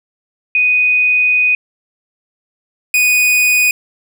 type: tone pair in turn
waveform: sine / 45% pulse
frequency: 2489 / 2480 Hz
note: D#7 / D#7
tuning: 0 / -6 cents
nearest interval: unison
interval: 6 cents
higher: first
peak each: -9 dBFS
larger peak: neither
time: 0.55-1.55 / 2.94-3.71 s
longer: first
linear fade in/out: 2 ms
effects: none